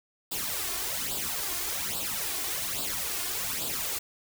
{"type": "noise with flanger", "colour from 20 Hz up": "white", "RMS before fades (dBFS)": -32, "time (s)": [0.31, 3.99], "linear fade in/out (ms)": 10, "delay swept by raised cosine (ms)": [0.24, 2.84], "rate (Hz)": 1.2, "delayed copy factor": 0.7, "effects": []}